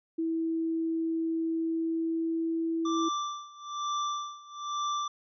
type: tone with pitch glide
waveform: sine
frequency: 326.6 to 328.5 Hz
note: E4 to E4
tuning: -16 to -6 cents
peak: -27 dBFS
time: 0.18-3.09 s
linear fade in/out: 10 ms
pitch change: +10 cents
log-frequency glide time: 1.47-2.64 s
type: tone with tremolo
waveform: square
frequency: 1174.7 Hz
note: D6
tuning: in tune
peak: -29 dBFS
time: 2.85-5.08 s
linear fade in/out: 5 ms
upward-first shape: sine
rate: 1.1 Hz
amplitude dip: 90%
effects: resampled to 16000 Hz